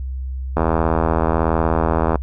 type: click train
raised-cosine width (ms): 1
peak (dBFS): -3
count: 130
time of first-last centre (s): 0.57-2.157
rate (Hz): 81.3
effects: noise-tail reverb RT60 0.1 s tail -25 dB re dry + added 65 Hz sine -23 dBFS peak until 2.22 s